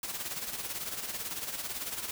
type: noise with tremolo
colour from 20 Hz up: white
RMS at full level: -35 dBFS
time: 0.03-2.11 s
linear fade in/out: 2 ms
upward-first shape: sine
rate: 18 Hz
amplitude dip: 60%
effects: none